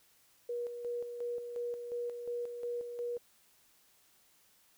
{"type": "tone with tremolo", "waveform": "sine", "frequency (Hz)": 479.9, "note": "B4", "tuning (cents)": -50, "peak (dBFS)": -34, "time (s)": [0.49, 3.18], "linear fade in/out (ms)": 5, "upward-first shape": "square", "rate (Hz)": 2.8, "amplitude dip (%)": 50, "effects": ["white hiss -67 dBFS RMS until 4.77 s"]}